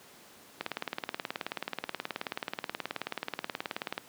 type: click train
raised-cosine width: 0.3 ms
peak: -16 dBFS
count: 64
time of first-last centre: 0.61-3.979 s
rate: 18.7 Hz
effects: pink hiss -54 dBFS RMS until 4.08 s + high-pass 200 Hz 12 dB/octave